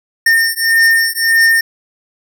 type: beating tone pair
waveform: square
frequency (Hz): 1819 / 1820.7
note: A#6 / A#6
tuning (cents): -43 / -41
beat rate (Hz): 1.7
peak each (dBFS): -13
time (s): 0.26-1.61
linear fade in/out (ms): 5
effects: none